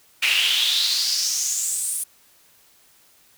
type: noise with high-pass filter sweep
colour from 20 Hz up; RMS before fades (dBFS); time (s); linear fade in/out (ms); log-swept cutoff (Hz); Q
brown; -22; 0.22-2.04; 10; 2500 to 10000; 5.3
effects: white hiss -56 dBFS RMS until 3.37 s